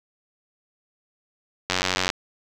click train, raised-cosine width 0.2 ms, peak -4 dBFS, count 38, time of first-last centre 1.7-2.101 s, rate 92.2 Hz, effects none

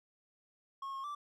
triangle tone with pitch steps, 1089 / 1081 / 1168 Hz, C#6 / C#6 / D6, -31 / -44 / -10 cents, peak -37 dBFS, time 0.82-1.15 s, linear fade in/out 5 ms, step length 110 ms, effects none

